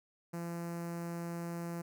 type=tone with notch filter; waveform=sawtooth; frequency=170.3 Hz; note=F3; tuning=43 cents flat; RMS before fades=-40 dBFS; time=0.33-1.82 s; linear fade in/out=10 ms; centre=3400 Hz; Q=0.73; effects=none